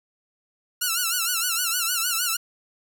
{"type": "tone with vibrato", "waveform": "5% pulse", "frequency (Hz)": 1396.9, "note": "F6", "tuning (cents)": 0, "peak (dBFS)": -11, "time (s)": [0.81, 2.37], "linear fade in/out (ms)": 10, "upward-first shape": "sine", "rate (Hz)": 6.5, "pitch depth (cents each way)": 110, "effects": []}